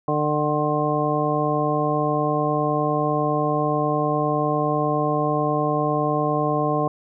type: harmonic tone with a mistuned harmonic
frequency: 149.7 Hz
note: D3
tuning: 33 cents sharp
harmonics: 1 / 2 / 3 / 4 / 5 / 7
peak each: -26 / -26 / -26 / -26 / -26 / -26 dBFS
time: 0.08-6.88 s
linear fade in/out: 2 ms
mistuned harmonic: 7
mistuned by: +18 cents
effects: none